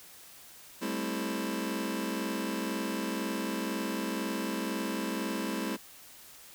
sawtooth chord, A minor seventh, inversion third, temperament just, 198 / 220 / 264 / 330 Hz, G3 / A3 / C4 / E4, +18 / 0 / +16 / +2 cents, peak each -33 dBFS, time 0.81-5.77 s, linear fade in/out 20 ms, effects white hiss -52 dBFS RMS until 6.54 s

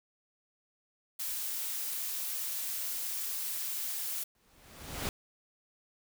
blue noise, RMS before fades -36 dBFS, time 1.19-4.24 s, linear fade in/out 10 ms
pink noise with exponential growth, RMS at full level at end -33 dBFS, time 4.35-5.09 s, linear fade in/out 1 ms, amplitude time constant 160 ms
effects none

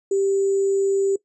sine tone with sample-and-hold, 392 Hz, G4, in tune, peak -17 dBFS, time 0.11-1.16 s, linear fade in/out 5 ms, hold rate 7350 Hz, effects noise-tail reverb RT60 0.1 s tail -19 dB re dry + resampled to 24000 Hz

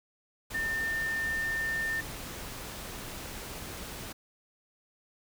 sine tone in noise, 1800 Hz, A6, 39 cents sharp, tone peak -29 dBFS, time 0.54-2.01 s, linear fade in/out 10 ms, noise pink, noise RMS -41 dBFS, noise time 0.5-4.13 s, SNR +9 dB, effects none

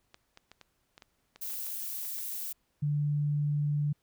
clicks, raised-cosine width 0.2 ms, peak -32 dBFS, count 12, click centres 0.144 / 0.374 / 0.516 / 0.613 / 0.979 / 1.022 / 1.36 / 1.502 / 1.536 / 1.667 / 2.051 / 2.186 s
violet noise, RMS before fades -37 dBFS, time 1.41-2.53 s, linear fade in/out 10 ms
sine tone, 146.83 Hz, D3, in tune, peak -26 dBFS, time 2.82-3.93 s, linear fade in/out 10 ms
effects pink hiss -75 dBFS RMS until 4.02 s

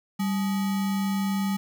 sine tone with sample-and-hold, 196 Hz, G3, in tune, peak -23 dBFS, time 0.19-1.57 s, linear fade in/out 10 ms, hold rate 1050 Hz, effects none

